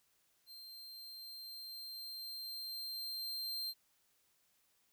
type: tone with level ramp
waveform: 45% pulse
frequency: 4162 Hz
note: C8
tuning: 10 cents flat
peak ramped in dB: -50 to -37 dBFS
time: 0.46-3.74 s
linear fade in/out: 50 ms
effects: white hiss -75 dBFS RMS until 4.92 s